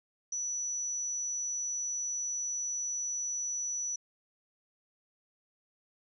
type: tone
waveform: sine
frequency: 5920 Hz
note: F#8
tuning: in tune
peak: -32 dBFS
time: 0.32-3.96 s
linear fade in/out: 5 ms
effects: none